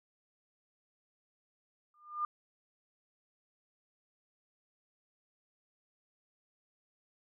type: tone with exponential growth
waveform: sine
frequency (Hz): 1205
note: D6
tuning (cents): +44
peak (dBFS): -28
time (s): 1.94-2.25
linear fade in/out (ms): 2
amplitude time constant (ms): 66
effects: none